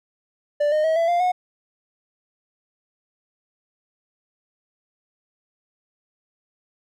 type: tone with pitch steps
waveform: triangle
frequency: 587.3 / 612.9 / 639.7 / 667.7 / 696.8 / 727.2 Hz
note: D5 / D#5 / D#5 / E5 / F5 / F#5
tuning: 0 / -26 / +48 / +22 / -4 / -30 cents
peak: -15 dBFS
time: 0.6-1.32 s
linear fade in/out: 10 ms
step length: 120 ms
effects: none